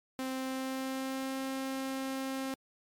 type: tone with pitch glide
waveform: sawtooth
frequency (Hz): 261.6 to 266.5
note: C4 to C4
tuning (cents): 0 to +32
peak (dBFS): -30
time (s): 0.19-2.54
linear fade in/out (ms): 0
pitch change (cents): +32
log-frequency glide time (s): 0.31-1.39
effects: MP3 96 kbps